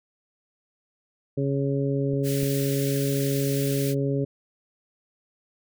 harmonic tone, 138.59 Hz, C#3, in tune, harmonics 1 / 2 / 3 / 4, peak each -25 / -28 / -28 / -33 dBFS, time 1.37-4.25 s, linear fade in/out 10 ms
clicks, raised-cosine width 3 ms, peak -27 / -21 dBFS, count 2, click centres 2.135 / 2.432 s
white high-pass noise, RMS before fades -35 dBFS, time 2.23-3.95 s, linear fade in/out 50 ms, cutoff 1500 Hz, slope 48 dB/octave
effects none

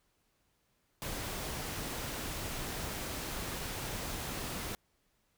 pink noise, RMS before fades -39 dBFS, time 1.02-4.75 s, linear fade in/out 0 ms, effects pink hiss -75 dBFS RMS until 5.37 s

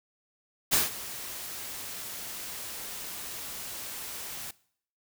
white noise with ADSR envelope, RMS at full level -22 dBFS, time 0.71-4.51 s, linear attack 25 ms, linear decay 160 ms, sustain -17 dB, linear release 5 ms, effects noise-tail reverb RT60 0.6 s tail -21 dB re dry

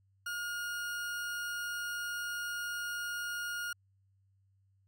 40% pulse tone, 1429 Hz, F6, 39 cents sharp, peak -35 dBFS, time 0.26-3.73 s, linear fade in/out 5 ms, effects added 97 Hz sine -67 dBFS peak until 4.87 s

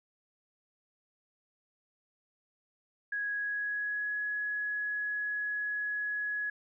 sine tone with pitch glide, 1661.2 to 1682.4 Hz, G#6 to G#6, 0 to +22 cents, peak -31 dBFS, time 3.12-6.5 s, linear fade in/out 5 ms, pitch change +22 cents, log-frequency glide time 3.33-4.16 s, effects none

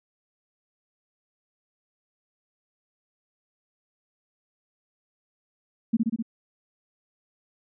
sine tone with echo, 226.7 Hz, A#3, 48 cents flat, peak -17 dBFS, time 5.93-5.97 s, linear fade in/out 10 ms, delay 64 ms, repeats 4, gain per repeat -2 dB, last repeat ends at 6.226 s, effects none

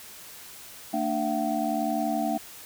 sine tone cluster, 225 / 296.1 / 677 / 758 Hz, A3 / D4 / E5 / F#5, +39 / +14 / +46 / +42 cents, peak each -30 dBFS, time 0.93-2.38 s, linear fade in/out 10 ms, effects white hiss -45 dBFS RMS until 2.65 s

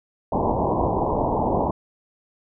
white low-pass noise, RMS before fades -22 dBFS, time 0.32-1.71 s, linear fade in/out 5 ms, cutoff 1000 Hz, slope 96 dB/octave, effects none

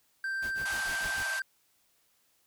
triangle tone, 1568 Hz, G6, in tune, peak -29 dBFS, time 0.24-1.42 s, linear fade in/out 2 ms
pink noise with tremolo, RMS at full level -43 dBFS, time 0.42-1.23 s, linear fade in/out 5 ms, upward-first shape sine, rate 6.7 Hz, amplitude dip 95%
pink band-pass noise, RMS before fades -39 dBFS, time 0.65-1.4 s, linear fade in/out 10 ms, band 620 to 12000 Hz, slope 96 dB/octave
effects white hiss -70 dBFS RMS until 2.46 s

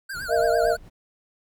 square tone with vibrato, 1500 Hz, F#6, 23 cents sharp, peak -31 dBFS, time 0.09-0.77 s, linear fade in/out 10 ms, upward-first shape triangle, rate 8.9 Hz, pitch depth 160 cents each way
brown noise with tremolo, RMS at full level -40 dBFS, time 0.13-0.9 s, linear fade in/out 20 ms, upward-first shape sine, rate 4.1 Hz, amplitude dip 55%
sine chord, Bb suspended fourth, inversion none, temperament equal with one note detuned, 466.2 / 622.3 / 683.7 Hz, Bb4 / Eb5 / F5, 0 / 0 / -37 cents, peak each -23 / -22 / -22 dBFS, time 0.28-0.77 s, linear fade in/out 50 ms
effects none

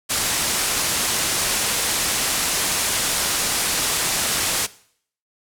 white low-pass noise, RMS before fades -22 dBFS, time 0.09-4.67 s, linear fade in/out 20 ms, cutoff 11000 Hz, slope 24 dB/octave, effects noise-tail reverb RT60 0.6 s tail -19 dB re dry

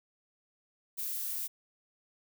violet noise with high-pass filter sweep, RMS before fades -36 dBFS, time 0.97-1.48 s, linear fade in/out 20 ms, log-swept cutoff 270 to 1800 Hz, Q 0.94, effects none

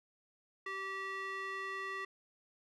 square tone with band-pass filter, 387.2 Hz, G4, 21 cents flat, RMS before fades -41 dBFS, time 0.66-2.05 s, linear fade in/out 5 ms, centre 1700 Hz, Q 2.7, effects none

